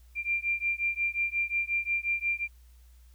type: beating tone pair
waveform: sine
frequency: 2375 / 2380.6 Hz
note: D7 / D7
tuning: +19 / +23 cents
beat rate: 5.6 Hz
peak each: -30 dBFS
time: 0.15-2.48 s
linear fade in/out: 50 ms
effects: added 60 Hz sine -52 dBFS peak until 3.14 s + white hiss -67 dBFS RMS until 3.14 s